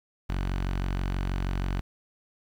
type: tone with notch filter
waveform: sawtooth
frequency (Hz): 46.25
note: F#1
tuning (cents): 0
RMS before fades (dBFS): -29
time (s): 0.29-1.81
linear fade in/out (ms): 10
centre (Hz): 490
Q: 1.8
effects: low-pass 4000 Hz 12 dB/octave + 9-bit